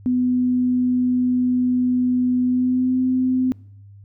sine tone with pitch glide, 250 to 256.1 Hz, B3 to C4, +21 to -37 cents, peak -16 dBFS, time 0.06-3.52 s, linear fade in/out 0 ms, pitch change +42 cents, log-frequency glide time 2.44-2.99 s, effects noise-tail reverb RT60 0.7 s tail -24 dB re dry + added 100 Hz sine -41 dBFS peak until 4.04 s

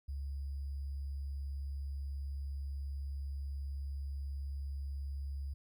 sine tone with sample-and-hold, 69.3 Hz, C#2, in tune, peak -37 dBFS, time 0.08-5.54 s, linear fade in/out 10 ms, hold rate 4900 Hz, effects none

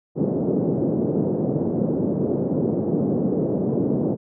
pink band-pass noise, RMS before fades -22 dBFS, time 0.15-4.17 s, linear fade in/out 50 ms, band 150 to 490 Hz, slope 24 dB/octave, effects none

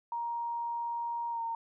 sine tone with pitch glide, 939 to 918.6 Hz, A#5 to A#5, +12 to -26 cents, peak -32 dBFS, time 0.12-1.55 s, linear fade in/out 2 ms, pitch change -38 cents, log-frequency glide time 1.3-1.42 s, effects none

